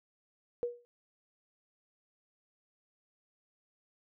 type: tone with exponential decay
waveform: sine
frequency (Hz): 480.8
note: B4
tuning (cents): -46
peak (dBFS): -27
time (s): 0.63-0.85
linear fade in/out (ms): 0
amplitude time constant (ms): 47
effects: none